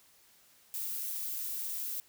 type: noise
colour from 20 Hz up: violet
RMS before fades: -37 dBFS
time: 0.74-2 s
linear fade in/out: 0 ms
effects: white hiss -63 dBFS RMS until 2.08 s